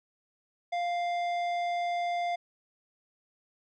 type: tone with tanh clipping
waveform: triangle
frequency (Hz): 698.5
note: F5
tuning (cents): 0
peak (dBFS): -30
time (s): 0.72-2.36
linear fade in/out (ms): 10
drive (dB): 16
effects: none